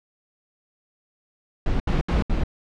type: noise bursts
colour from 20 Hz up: brown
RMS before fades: -21 dBFS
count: 4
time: 1.66-2.436 s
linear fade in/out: 2 ms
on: 140 ms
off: 72 ms
effects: low-pass 4000 Hz 12 dB/octave